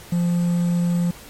triangle tone with quantisation, 173.7 Hz, F3, 9 cents flat, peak -15 dBFS, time 0.12-1.11 s, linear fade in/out 5 ms, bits 7, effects pink hiss -42 dBFS RMS until 1.29 s + MP3 64 kbps

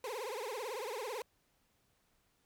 30% pulse tone with vibrato, 466.2 Hz, A#4, in tune, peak -36 dBFS, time 0.04-1.22 s, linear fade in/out 2 ms, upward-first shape triangle, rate 18 Hz, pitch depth 280 cents each way, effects pink hiss -75 dBFS RMS until 2.45 s

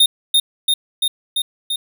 square tone with echo, 3675 Hz, A#7, 25 cents flat, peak -9 dBFS, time 0-0.06 s, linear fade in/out 5 ms, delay 340 ms, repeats 5, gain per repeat -2 dB, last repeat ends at 1.76 s, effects none

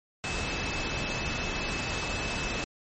sine tone in noise, 2607 Hz, E7, 20 cents flat, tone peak -36 dBFS, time 0.24-2.64 s, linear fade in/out 0 ms, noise pink, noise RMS -32 dBFS, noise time 0.24-2.64 s, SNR -7 dB, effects low-pass 8000 Hz 12 dB/octave + MP3 32 kbps

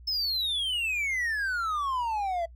triangle exponential sweep, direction down, 5274 to 658 Hz, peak -25 dBFS, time 0.07-2.46 s, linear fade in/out 10 ms, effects noise-tail reverb RT60 0.1 s tail -23 dB re dry + added 60 Hz sine -46 dBFS peak until 2.55 s

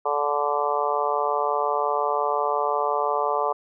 harmonic tone, 145.7 Hz, D3, 13 cents flat, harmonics 3 / 4 / 5 / 6 / 7 / 8, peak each -28 / -28 / -28 / -28 / -28 / -28 dBFS, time 0.05-3.53 s, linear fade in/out 10 ms, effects none

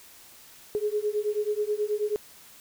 sine beating tone pair, 415.3 / 424.6 Hz, G#4 / G#4, 0 / +38 cents, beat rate 9.3 Hz, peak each -28 dBFS, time 0.75-2.16 s, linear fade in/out 0 ms, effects white hiss -51 dBFS RMS until 2.6 s

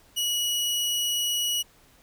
sawtooth tone, 2918 Hz, F#7, 25 cents flat, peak -21 dBFS, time 0.16-1.63 s, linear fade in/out 20 ms, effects pink hiss -58 dBFS RMS until 2.02 s

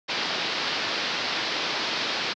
white low-pass noise, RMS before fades -28 dBFS, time 0.08-2.34 s, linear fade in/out 20 ms, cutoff 5000 Hz, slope 48 dB/octave, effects high-pass 200 Hz 12 dB/octave

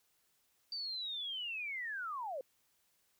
sine linear sweep, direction down, 4663 to 493.9 Hz, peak -38 dBFS, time 0.72-2.41 s, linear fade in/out 2 ms, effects white hiss -75 dBFS RMS until 3.19 s

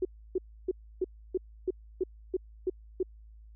sine tone bursts, 370.3 Hz, F#4, 1 cent sharp, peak -25 dBFS, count 10, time 0.02-3.03 s, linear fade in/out 5 ms, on 31 ms, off 300 ms, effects added 54 Hz sine -49 dBFS peak until 3.55 s

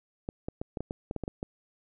clicks, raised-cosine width 2 ms, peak -20 dBFS, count 11, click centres 0.289 / 0.485 / 0.615 / 0.772 / 0.806 / 0.909 / 1.111 / 1.163 / 1.237 / 1.279 / 1.429 s, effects none

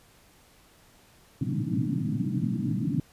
pink band-pass noise, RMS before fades -28 dBFS, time 1.41-3 s, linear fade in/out 2 ms, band 110 to 310 Hz, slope 96 dB/octave, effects pink hiss -58 dBFS RMS until 3.12 s + resampled to 32000 Hz

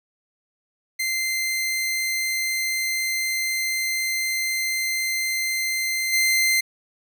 sawtooth tone with level steps, 2081 Hz, C7, 10 cents flat, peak -19 / -14 dBFS, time 0.99-6.61 s, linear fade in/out 10 ms, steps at 6.12 s, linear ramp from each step 20 ms, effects none

